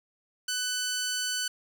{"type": "tone", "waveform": "10% pulse", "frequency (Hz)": 1500, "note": "F#6", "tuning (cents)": 23, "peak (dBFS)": -20, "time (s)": [0.48, 1.48], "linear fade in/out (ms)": 5, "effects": []}